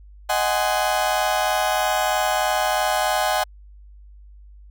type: chord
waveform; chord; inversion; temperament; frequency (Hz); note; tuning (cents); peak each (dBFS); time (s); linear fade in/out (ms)
35% pulse; Ab dominant seventh; second; just; 623 / 747.5 / 830.6 / 1038.3; Eb5 / Gb5 / Ab5 / C6; +2 / +17 / 0 / -14; -23 / -21 / -23 / -27; 0.29-3.44; 10
effects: added 50 Hz sine -42 dBFS peak until 4.7 s